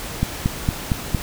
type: click train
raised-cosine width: 5 ms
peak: -5 dBFS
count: 5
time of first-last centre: 0.23-1.147 s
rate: 4.36 Hz
effects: pink hiss -31 dBFS RMS until 1.22 s